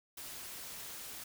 white noise with amplitude modulation, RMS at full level -44 dBFS, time 0.17-1.24 s, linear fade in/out 5 ms, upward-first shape sine, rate 231 Hz, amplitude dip 45%, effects none

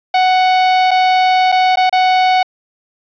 45% pulse tone with dropouts, 742 Hz, F#5, 5 cents sharp, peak -9 dBFS, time 0.14-2.43 s, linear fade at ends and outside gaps 5 ms, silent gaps 0.909-0.913 / 1.519-1.523 / 1.758-1.771 / 1.896-1.926 s, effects resampled to 11025 Hz + 7-bit

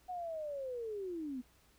sine linear sweep, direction down, 740 to 239.9 Hz, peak -38 dBFS, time 0.08-1.42 s, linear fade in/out 20 ms, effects added 60 Hz sine -70 dBFS peak until 1.78 s + pink hiss -68 dBFS RMS until 1.78 s

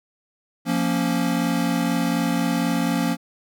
square chord, Bb minor, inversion second, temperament equal, 174.61 / 233.1 / 277.2 Hz, F3 / Bb3 / Db4, 0 / 0 / 0 cents, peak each -25 dBFS, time 0.65-3.17 s, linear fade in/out 50 ms, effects none

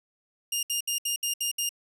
15% pulse tone bursts, 2822 Hz, F7, 17 cents sharp, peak -19 dBFS, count 7, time 0.52-1.692 s, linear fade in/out 5 ms, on 110 ms, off 67 ms, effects none

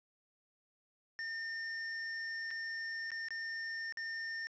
square tone with dropouts, 1814 Hz, A#6, 48 cents flat, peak -39 dBFS, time 1.19-4.47 s, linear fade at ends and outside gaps 0 ms, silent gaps 2.506-2.511 / 3.105-3.117 / 3.285-3.306 / 3.924-3.972 s, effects resampled to 16000 Hz + 11-bit

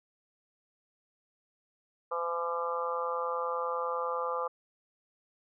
harmonic tone, 170 Hz, F3, 46 cents flat, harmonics 3 / 4 / 5 / 6 / 7 / 8, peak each -34 / -45 / -39 / -39 / -34 / -46 dBFS, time 2.11-4.48 s, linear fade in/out 10 ms, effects none

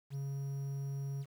triangle tone, 138.59 Hz, C#3, in tune, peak -34 dBFS, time 0.1-1.26 s, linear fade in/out 50 ms, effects 10-bit

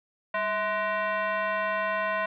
sine tone with frequency modulation, 196 Hz, G3, in tune, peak -25 dBFS, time 0.34-2.26 s, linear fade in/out 5 ms, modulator 843 Hz, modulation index 2.2, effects none

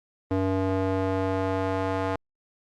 square tone with band-pass filter sweep, 95.1 Hz, F#2, 48 cents sharp, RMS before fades -26 dBFS, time 0.31-2.16 s, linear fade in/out 0 ms, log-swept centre 420 to 790 Hz, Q 1, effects Opus 32 kbps

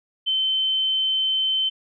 sine tone, 3080 Hz, G7, 31 cents flat, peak -19 dBFS, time 0.26-1.7 s, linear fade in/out 20 ms, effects none

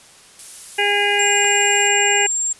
violet noise, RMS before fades -31 dBFS, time 0.39-1.88 s, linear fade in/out 2 ms
harmonic tone, 408.3 Hz, G#4, 29 cents flat, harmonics 1 / 2 / 4 / 5 / 6 / 7, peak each -22 / -22 / -22 / -22 / -22 / -22 dBFS, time 0.78-2.27 s, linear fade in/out 10 ms
sine tone, 7420 Hz, A#8, 9 cents flat, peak -18 dBFS, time 1.19-2.53 s, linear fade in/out 5 ms
click, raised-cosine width 0.3 ms, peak -15 dBFS, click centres 1.445 s
effects white hiss -46 dBFS RMS until 2.59 s + resampled to 24000 Hz

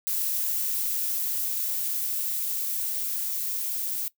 violet noise with level ramp, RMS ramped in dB -27 to -30 dBFS, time 0.07-4.08 s, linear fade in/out 0 ms, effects noise-tail reverb RT60 0.1 s tail -19 dB re dry

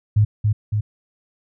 sine tone with echo, 105.7 Hz, G#2, 31 cents sharp, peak -11 dBFS, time 0.16-0.25 s, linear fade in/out 10 ms, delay 280 ms, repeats 2, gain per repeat -3 dB, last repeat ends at 0.81 s, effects none

